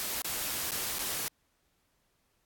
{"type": "noise with dropouts", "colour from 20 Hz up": "white", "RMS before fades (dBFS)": -34, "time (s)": [0, 1.28], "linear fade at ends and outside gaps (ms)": 0, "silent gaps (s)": [[0.219, 0.246], [0.709, 0.718], [0.985, 0.992]], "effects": ["pink hiss -74 dBFS RMS until 2.45 s", "AAC 64 kbps"]}